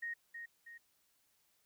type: tone with echo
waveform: sine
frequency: 1864.7 Hz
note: A#6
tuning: in tune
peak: -38 dBFS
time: 0.02-0.14 s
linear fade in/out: 10 ms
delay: 320 ms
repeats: 2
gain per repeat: -6 dB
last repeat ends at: 0.78 s
effects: white hiss -75 dBFS RMS until 1.65 s